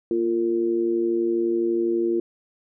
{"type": "tone with amplitude modulation", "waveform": "sine", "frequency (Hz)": 346.4, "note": "F4", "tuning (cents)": -14, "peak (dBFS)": -16, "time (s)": [0.11, 2.2], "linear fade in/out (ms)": 2, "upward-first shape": "sine", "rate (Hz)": 112, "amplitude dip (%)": 75, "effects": []}